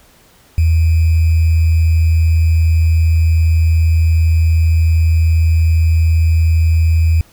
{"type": "tone with sample-and-hold", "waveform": "sine", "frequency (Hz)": 81.3, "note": "E2", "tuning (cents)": -23, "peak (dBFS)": -8, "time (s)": [0.58, 7.21], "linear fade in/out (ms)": 0, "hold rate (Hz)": 2450, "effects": ["pink hiss -48 dBFS RMS until 7.32 s"]}